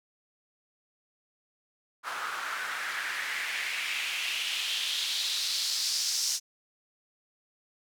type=noise with band-pass filter sweep; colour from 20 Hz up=white; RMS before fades=-32 dBFS; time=2.03-6.4 s; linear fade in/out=50 ms; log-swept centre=1200 to 5800 Hz; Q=2.9; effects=none